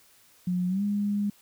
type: tone with pitch glide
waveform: sine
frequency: 180 to 204.4 Hz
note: F#3 to G#3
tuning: -47 to -27 cents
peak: -24 dBFS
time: 0.47-1.3 s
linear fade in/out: 5 ms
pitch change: +220 cents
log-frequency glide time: 0.68-0.83 s
effects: white hiss -59 dBFS RMS until 1.41 s